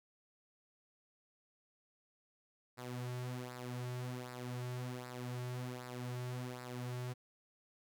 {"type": "tone with flanger", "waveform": "sawtooth", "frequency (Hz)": 124.5, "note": "B2", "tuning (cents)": 14, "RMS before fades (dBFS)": -43, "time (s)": [2.77, 7.14], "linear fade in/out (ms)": 20, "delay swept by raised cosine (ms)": [0.31, 4.21], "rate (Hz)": 1.3, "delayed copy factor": -0.65, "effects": []}